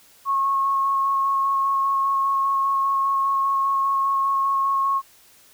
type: tone with vibrato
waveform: sine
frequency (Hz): 1092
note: C#6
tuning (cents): -26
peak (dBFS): -18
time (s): 0.25-5.02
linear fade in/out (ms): 50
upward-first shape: square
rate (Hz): 5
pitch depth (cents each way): 9
effects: white hiss -53 dBFS RMS until 5.53 s

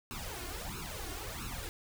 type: noise with flanger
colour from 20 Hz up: pink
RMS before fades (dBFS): -41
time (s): 0.11-1.69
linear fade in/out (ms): 0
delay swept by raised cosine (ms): 0.75 to 2.85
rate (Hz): 1.5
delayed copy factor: +0.95
effects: none

